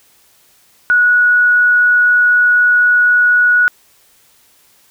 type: tone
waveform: sine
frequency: 1463 Hz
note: F#6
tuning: 20 cents flat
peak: -7 dBFS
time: 0.9-3.68 s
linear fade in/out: 0 ms
effects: white hiss -51 dBFS RMS until 4.9 s